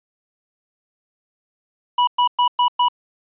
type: tone bursts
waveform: square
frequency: 979 Hz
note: B5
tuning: 15 cents flat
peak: -14 dBFS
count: 5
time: 1.98-2.885 s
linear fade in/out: 5 ms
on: 93 ms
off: 110 ms
effects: resampled to 8000 Hz